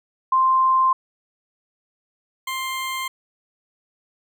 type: tone pair in turn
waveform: sine / 20% pulse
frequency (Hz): 1046.5 / 1051.7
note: C6 / C6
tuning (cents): 0 / +9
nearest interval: unison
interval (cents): 9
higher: second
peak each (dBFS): -14 / -20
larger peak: first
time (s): 0.32-0.93 / 2.47-3.08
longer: neither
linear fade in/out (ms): 5
effects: none